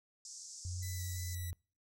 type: band-pass noise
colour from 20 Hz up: pink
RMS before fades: -50 dBFS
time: 0.25-1.35 s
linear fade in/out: 2 ms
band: 5300 to 8000 Hz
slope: 48 dB/octave
type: tone with pitch glide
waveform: sine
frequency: 90.3 to 87.83 Hz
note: F#2 to F2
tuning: -42 to +10 cents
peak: -38 dBFS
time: 0.65-1.53 s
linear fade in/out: 0 ms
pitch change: -48 cents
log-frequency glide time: 0.94-1.27 s
type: tone with vibrato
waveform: 5% pulse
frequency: 1975.5 Hz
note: B6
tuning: in tune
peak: -37 dBFS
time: 0.82-1.51 s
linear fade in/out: 10 ms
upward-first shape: square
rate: 2.9 Hz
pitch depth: 16 cents each way
effects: noise-tail reverb RT60 0.4 s tail -26 dB re dry